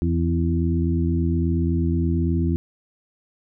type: harmonic tone with a mistuned harmonic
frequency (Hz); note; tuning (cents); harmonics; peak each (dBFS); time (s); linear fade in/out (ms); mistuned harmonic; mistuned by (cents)
83.6; E2; +25; 1 / 2 / 3 / 4; -21 / -24 / -26 / -27; 0.02-2.56; 0; 3; +33
effects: none